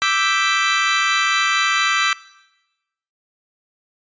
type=chord; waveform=25% pulse; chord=E minor seventh; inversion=third; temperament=equal; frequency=1174.7 / 1318.5 / 1568 / 1975.5 Hz; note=D6 / E6 / G6 / B6; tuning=0 / 0 / 0 / 0 cents; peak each=-18 dBFS; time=0.02-2.13 s; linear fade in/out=0 ms; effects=noise-tail reverb RT60 1.0 s tail -20 dB re dry + resampled to 16000 Hz